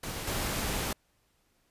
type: noise with level steps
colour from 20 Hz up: pink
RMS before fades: -37 / -32 dBFS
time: 0.03-0.93 s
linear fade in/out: 5 ms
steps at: 0.27 s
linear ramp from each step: 5 ms
effects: pink hiss -71 dBFS RMS until 1.7 s + resampled to 32000 Hz